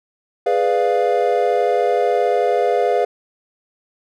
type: chord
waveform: triangle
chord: G# diminished seventh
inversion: none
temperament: equal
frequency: 415.3 / 493.9 / 587.3 / 698.5 Hz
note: G#4 / B4 / D5 / F5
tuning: 0 / 0 / 0 / 0 cents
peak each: -18 / -17 / -21 / -17 dBFS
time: 0.46-3.05 s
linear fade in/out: 5 ms
effects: none